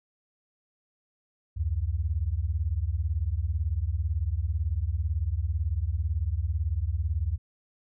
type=beating tone pair; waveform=sine; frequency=70.3 / 88.3 Hz; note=C#2 / F2; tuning=+25 / +20 cents; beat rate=18 Hz; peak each=-28 dBFS; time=1.56-7.38 s; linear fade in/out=20 ms; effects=none